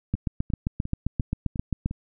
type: two click trains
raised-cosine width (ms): 5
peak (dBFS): -20 / -12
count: 6 / 14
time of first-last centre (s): 0.15-1.911 / 0.14-1.86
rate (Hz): 2.84 / 7.56
effects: none